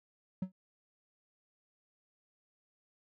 triangle tone with exponential decay, 186.5 Hz, F#3, 14 cents sharp, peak -27 dBFS, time 0.42-0.52 s, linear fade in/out 5 ms, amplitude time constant 20 ms, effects none

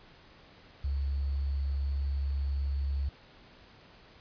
sine tone with sample-and-hold, 69.3 Hz, C#2, in tune, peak -28 dBFS, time 0.84-3.09 s, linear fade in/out 5 ms, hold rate 4410 Hz, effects pink hiss -56 dBFS RMS until 4.2 s + resampled to 11025 Hz

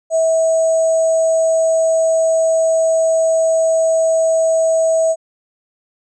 sine tone with sample-and-hold, 650 Hz, E5, 24 cents flat, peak -11 dBFS, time 0.1-5.16 s, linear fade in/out 50 ms, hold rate 7350 Hz, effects resampled to 24000 Hz

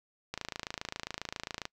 click train, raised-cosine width 0.2 ms, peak -18 dBFS, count 37, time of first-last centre 0.34-1.654 s, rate 27.4 Hz, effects noise-tail reverb RT60 0.1 s tail -25 dB re dry

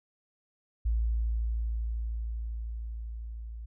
sine tone with level ramp, 56.4 Hz, A1, 44 cents sharp, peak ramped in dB -24 to -38 dBFS, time 0.85-3.66 s, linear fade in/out 10 ms, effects none

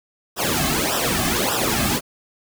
pink noise with flanger, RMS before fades -21 dBFS, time 0.36-2.01 s, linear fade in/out 50 ms, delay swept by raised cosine 0.45 to 2.15 ms, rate 1.7 Hz, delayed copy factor -1, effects none

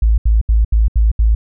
sine tone bursts, 54.7 Hz, A1, 9 cents flat, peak -8 dBFS, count 6, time 0.02-1.35 s, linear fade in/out 5 ms, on 160 ms, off 74 ms, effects none

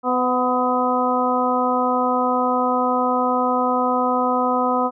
harmonic tone with a mistuned harmonic, 251.6 Hz, B3, 32 cents sharp, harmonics 1 / 2 / 3 / 4 / 5, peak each -23 / -23 / -23 / -23 / -23 dBFS, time 0.03-4.91 s, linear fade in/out 50 ms, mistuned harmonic 3, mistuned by -24 cents, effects none

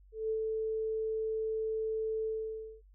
sine tone with ADSR envelope, 440 Hz, A4, in tune, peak -28 dBFS, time 0.12-2.82 s, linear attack 180 ms, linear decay 78 ms, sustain -2 dB, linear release 560 ms, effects noise-tail reverb RT60 0.1 s tail -21 dB re dry + added 48 Hz sine -56 dBFS peak until 2.94 s

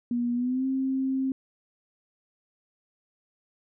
sine tone with pitch glide, 240.4 to 265.2 Hz, B3 to C4, -46 to +23 cents, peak -24 dBFS, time 0.11-1.32 s, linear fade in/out 2 ms, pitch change +169 cents, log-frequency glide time 0.34-0.66 s, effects none

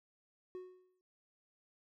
triangle tone with exponential decay, 367.4 Hz, F#4, 12 cents flat, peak -39 dBFS, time 0.55-1.01 s, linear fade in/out 0 ms, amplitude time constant 98 ms, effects none

